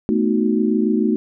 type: chord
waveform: sine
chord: B dominant seventh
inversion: third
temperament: equal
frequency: 220 / 246.9 / 311.1 / 370 Hz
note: A3 / B3 / D#4 / F#4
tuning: 0 / 0 / 0 / 0 cents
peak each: -18 / -22 / -21 / -22 dBFS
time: 0.09-1.16 s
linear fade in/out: 0 ms
effects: none